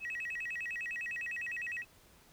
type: tone with vibrato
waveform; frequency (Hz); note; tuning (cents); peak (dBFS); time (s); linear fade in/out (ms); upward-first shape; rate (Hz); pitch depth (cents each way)
sine; 2218; C#7; 0; -35; 0-1.85; 50; square; 9.9; 260
effects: tanh soft clip ceiling -33 dBFS + pink hiss -62 dBFS RMS until 2.32 s